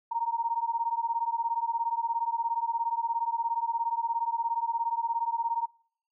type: beating tone pair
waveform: sine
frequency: 920 / 937 Hz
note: A#5 / A#5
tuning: -23 / +9 cents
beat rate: 17 Hz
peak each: -30 dBFS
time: 0.11-5.66 s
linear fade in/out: 10 ms
effects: noise-tail reverb RT60 0.6 s tail -26 dB re dry